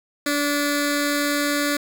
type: tone with notch filter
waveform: 10% pulse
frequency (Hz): 289.3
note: D4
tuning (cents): -26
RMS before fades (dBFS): -22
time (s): 0.26-1.77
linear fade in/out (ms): 5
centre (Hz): 860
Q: 1.1
effects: 7-bit